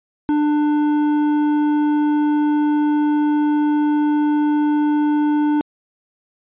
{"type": "tone with hard clipping", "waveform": "sine", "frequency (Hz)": 297.5, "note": "D4", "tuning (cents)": 22, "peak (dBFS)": -16, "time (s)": [0.29, 5.61], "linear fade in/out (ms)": 0, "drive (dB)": 8, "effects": ["resampled to 8000 Hz"]}